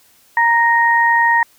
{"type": "tone pair together", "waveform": "sine", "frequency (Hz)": [932.4, 1864.7], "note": ["A#5", "A#6"], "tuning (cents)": [0, 0], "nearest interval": "octave", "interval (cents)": 1200, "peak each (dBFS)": -13, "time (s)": [0.37, 1.43], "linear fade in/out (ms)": 2, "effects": ["white hiss -52 dBFS RMS until 1.58 s"]}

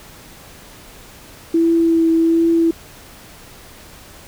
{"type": "tone with vibrato", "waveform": "sine", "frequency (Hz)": 330.1, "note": "E4", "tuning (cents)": 2, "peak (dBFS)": -11, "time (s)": [1.54, 2.71], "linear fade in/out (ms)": 5, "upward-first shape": "triangle", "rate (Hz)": 1.3, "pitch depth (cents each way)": 18, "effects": ["pink hiss -41 dBFS RMS until 4.27 s"]}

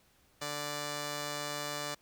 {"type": "tone pair together", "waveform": "5% pulse", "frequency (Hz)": [146.75, 587], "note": ["D3", "D5"], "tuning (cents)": [-1, -1], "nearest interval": "2 octaves", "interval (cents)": 2400, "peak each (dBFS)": -28, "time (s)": [0.41, 1.95], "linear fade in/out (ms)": 10, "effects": ["pink hiss -67 dBFS RMS until 2.01 s"]}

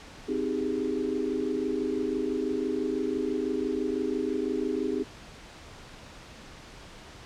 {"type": "chord", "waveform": "sine", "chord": "Ab major seventh", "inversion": "first", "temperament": "just", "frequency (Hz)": [259.6, 311.5, 389.3, 415.3], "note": ["C4", "Eb4", "G4", "Ab4"], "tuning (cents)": [-13, 2, -12, 0], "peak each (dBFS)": -32, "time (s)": [0.28, 5.04], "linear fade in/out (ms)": 10, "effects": ["pink hiss -47 dBFS RMS until 7.25 s", "low-pass 6000 Hz 12 dB/octave"]}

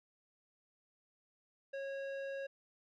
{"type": "tone with low-pass filter", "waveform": "square", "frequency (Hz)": 548, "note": "C#5", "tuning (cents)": -20, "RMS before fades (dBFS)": -42, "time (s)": [1.73, 2.47], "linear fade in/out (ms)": 10, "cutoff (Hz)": 2400, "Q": 0.9, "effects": []}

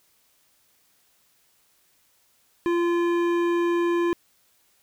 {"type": "tone with hard clipping", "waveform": "sine", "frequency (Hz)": 344.2, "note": "F4", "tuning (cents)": -25, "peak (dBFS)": -22, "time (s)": [2.66, 4.13], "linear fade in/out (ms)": 0, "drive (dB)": 13, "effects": ["white hiss -64 dBFS RMS until 4.82 s"]}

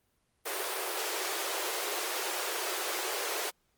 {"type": "high-pass noise", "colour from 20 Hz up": "pink", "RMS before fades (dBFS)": -34, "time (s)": [0.45, 3.51], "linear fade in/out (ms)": 20, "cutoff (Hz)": 340, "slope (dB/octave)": 96, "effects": ["pink hiss -74 dBFS RMS until 3.77 s", "Opus 32 kbps"]}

